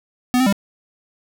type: tone with pitch steps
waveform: square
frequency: 249.4 / 259.1 / 198.8 Hz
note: B3 / C4 / G3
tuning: +17 / -17 / +25 cents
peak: -14 dBFS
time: 0.34-0.526 s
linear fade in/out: 0 ms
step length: 62 ms
effects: none

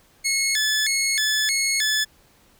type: tone with vibrato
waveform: 15% pulse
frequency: 1940 Hz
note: B6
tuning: 31 cents flat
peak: -13 dBFS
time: 0.24-2.05 s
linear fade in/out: 20 ms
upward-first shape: square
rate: 1.6 Hz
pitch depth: 200 cents each way
effects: pink hiss -57 dBFS RMS until 2.59 s

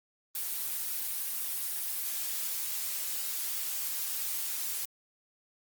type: noise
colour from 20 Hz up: blue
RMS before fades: -34 dBFS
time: 0.35-4.85 s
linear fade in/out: 2 ms
effects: Opus 24 kbps

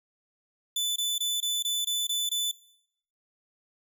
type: tone bursts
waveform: sawtooth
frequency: 3498 Hz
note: A7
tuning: 11 cents flat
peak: -23 dBFS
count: 8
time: 0.76-2.514 s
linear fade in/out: 5 ms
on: 200 ms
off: 22 ms
effects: noise-tail reverb RT60 0.7 s tail -20 dB re dry

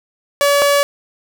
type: tone pair in turn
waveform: sawtooth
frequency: 570 / 570 Hz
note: C#5 / C#5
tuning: +48 / +48 cents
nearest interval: unison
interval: 0 cents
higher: neither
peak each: -7 dBFS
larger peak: neither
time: 0.41-0.62 / 0.62-0.83 s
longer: neither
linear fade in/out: 0 ms
effects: none

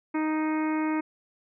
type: harmonic tone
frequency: 311.1 Hz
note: D#4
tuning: in tune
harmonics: 1 / 2 / 3 / 4 / 5 / 6 / 7 / 8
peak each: -25 / -39 / -34 / -39 / -42 / -43 / -40 / -46 dBFS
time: 0.14-1.01 s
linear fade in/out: 10 ms
effects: none

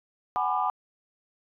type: chord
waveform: sine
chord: G# half-diminished seventh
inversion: third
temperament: just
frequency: 747.5 / 830.6 / 996.7 / 1196.1 Hz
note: F#5 / G#5 / B5 / D6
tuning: +17 / 0 / +16 / +31 cents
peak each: -29 dBFS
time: 0.36-0.7 s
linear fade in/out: 0 ms
effects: tanh soft clip ceiling -13 dBFS

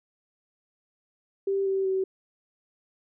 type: tone with pitch steps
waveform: sine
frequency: 392 / 386.2 / 380.4 Hz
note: G4 / G4 / F#4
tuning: 0 / -26 / +48 cents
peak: -23 dBFS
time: 1.47-2.04 s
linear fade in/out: 5 ms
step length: 190 ms
effects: none

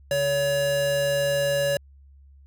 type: tone pair together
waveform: square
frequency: 141.51 / 565 Hz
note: C#3 / C#5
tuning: +36 / +33 cents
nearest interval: 2 octaves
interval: 2397 cents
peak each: -33 / -22 dBFS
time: 0.11-1.77 s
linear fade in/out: 2 ms
effects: added 69 Hz sine -48 dBFS peak until 2.46 s

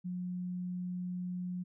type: tone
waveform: sine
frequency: 180 Hz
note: F#3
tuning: 47 cents flat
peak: -35 dBFS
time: 0.04-1.64 s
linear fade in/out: 20 ms
effects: none

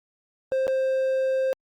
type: tone with dropouts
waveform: triangle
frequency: 527 Hz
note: C5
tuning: 12 cents sharp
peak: -19 dBFS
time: 0.52-1.53 s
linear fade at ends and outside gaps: 0 ms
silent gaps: 0.669-0.679 s
effects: Opus 48 kbps

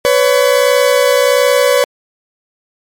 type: tone pair together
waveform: 40% pulse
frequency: 501 / 562.4 Hz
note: B4 / C#5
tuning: +25 / +25 cents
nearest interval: major second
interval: 200 cents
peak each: -10 dBFS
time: 0.05-1.84 s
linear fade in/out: 0 ms
effects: MP3 64 kbps

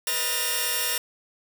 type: tone cluster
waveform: 5% pulse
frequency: 482.4 / 521 / 631 / 1801 / 2795 Hz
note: B4 / C5 / D#5 / A6 / F7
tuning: -41 / -7 / +24 / +40 / +1 cents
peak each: -21 / -27 / -24 / -18 / -18 dBFS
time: 0.07-0.98 s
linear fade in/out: 2 ms
effects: none

